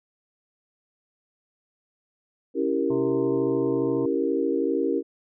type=chord; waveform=sine; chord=C# diminished seventh; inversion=none; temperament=equal; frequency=277.2 / 329.6 / 392 / 466.2 Hz; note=C#4 / E4 / G4 / Bb4; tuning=0 / 0 / 0 / 0 cents; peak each=-27 dBFS; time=2.54-5.03 s; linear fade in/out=50 ms
type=harmonic tone; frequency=130.81 Hz; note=C3; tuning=in tune; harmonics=1 / 3 / 5 / 7 / 8; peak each=-34 / -39 / -41 / -42 / -43 dBFS; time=2.9-4.06 s; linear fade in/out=5 ms
effects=none